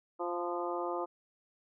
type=harmonic tone with a mistuned harmonic; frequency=174.61 Hz; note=F3; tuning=in tune; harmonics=2 / 3 / 4 / 5 / 6 / 7; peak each=-37 / -39 / -40 / -41 / -42 / -42 dBFS; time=0.19-1.06 s; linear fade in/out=20 ms; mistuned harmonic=6; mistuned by=-25 cents; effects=none